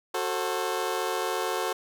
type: chord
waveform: 20% pulse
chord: F# diminished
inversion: none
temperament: just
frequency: 370 / 444 / 532.8 Hz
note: F#4 / A4 / C5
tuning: 0 / +16 / +31 cents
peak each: -26 / -26 / -28 dBFS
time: 0.14-1.73 s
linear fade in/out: 5 ms
effects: none